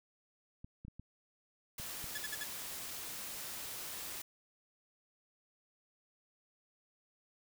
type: clicks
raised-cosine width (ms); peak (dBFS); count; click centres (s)
5; -36; 6; 0.645 / 0.85 / 0.882 / 0.996 / 1.799 / 2.042
type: noise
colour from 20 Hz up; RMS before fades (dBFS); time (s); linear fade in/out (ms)
white; -44; 1.78-4.22; 5
type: tone bursts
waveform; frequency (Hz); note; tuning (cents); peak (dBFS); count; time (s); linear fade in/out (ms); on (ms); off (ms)
sawtooth; 1708; G#6; +48; -35; 4; 2.15-2.437; 5; 29; 57
effects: none